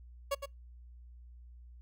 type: tone with echo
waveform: 30% pulse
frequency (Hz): 559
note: C#5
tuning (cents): +14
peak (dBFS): -27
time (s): 0.31-0.35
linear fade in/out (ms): 10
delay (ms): 110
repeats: 1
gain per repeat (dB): -8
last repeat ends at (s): 0.46
effects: noise-tail reverb RT60 0.2 s tail -26 dB re dry + added 60 Hz sine -50 dBFS peak until 1.81 s

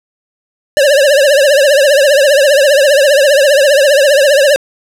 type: tone with vibrato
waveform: square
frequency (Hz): 566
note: C#5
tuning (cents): +36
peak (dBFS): -6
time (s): 0.77-4.56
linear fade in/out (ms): 0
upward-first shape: triangle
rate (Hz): 15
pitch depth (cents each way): 140
effects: low-pass 12000 Hz 12 dB/octave + 7-bit

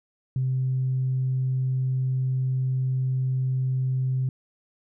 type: tone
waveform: sine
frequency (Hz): 130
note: C3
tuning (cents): -11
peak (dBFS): -21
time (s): 0.36-4.29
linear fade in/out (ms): 2
effects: tanh soft clip ceiling -17 dBFS

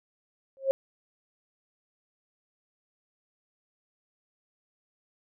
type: tone with exponential growth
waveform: sine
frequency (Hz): 538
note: C5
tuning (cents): +48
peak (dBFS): -16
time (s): 0.57-0.71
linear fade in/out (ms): 0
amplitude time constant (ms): 30
effects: none

